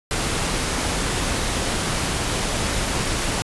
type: noise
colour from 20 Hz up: pink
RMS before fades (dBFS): -23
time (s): 0.11-3.42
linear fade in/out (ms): 0
effects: resampled to 24000 Hz